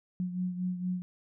sine beating tone pair, 180.7 / 185 Hz, F#3 / F#3, -41 / 0 cents, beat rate 4.3 Hz, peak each -31 / -38 dBFS, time 0.2-1.02 s, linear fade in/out 0 ms, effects none

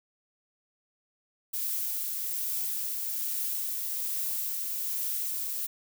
violet noise with tremolo, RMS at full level -31 dBFS, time 1.53-5.67 s, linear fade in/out 10 ms, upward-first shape triangle, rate 1.2 Hz, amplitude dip 25%, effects none

